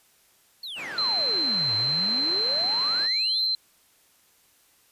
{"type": "exponential two-way sweep", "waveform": "triangle", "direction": "down then up", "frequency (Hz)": [4435, 101.6, 4435], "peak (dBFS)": -32, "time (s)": [0.63, 3.47], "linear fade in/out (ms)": 5, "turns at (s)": 1.75}
{"type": "band-pass noise", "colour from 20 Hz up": "white", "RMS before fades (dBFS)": -40, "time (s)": [0.75, 3.09], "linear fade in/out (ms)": 50, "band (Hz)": [140, 2000], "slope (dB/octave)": 12}
{"type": "tone", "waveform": "sine", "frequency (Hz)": 4105, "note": "C8", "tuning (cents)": -34, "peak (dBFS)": -22, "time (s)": [0.98, 3.55], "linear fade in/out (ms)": 2}
{"effects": ["white hiss -61 dBFS RMS until 4.91 s", "resampled to 32000 Hz"]}